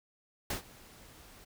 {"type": "noise with ADSR envelope", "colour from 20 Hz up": "pink", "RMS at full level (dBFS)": -33, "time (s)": [0.5, 1.45], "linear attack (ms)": 4, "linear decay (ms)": 110, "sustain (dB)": -22, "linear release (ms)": 12, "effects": []}